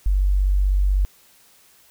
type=tone; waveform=sine; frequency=48.04 Hz; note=G1; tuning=34 cents flat; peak=-15 dBFS; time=0.06-1.05 s; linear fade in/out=0 ms; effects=white hiss -54 dBFS RMS until 1.9 s